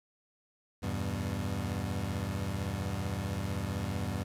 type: chord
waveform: 25% pulse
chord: E minor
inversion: none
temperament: equal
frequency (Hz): 82.41 / 98 / 123.47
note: E2 / G2 / B2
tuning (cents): 0 / 0 / 0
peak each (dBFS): -34 / -31 / -36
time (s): 0.82-4.24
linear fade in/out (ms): 20
effects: resampled to 32000 Hz + 10-bit